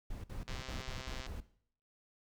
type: noise bursts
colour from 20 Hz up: brown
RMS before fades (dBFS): -42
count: 7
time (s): 0.1-1.404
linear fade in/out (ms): 5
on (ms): 140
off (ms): 54
type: click train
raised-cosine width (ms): 0.2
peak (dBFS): -28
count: 103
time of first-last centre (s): 0.48-1.265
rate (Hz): 130
effects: noise-tail reverb RT60 0.6 s tail -17 dB re dry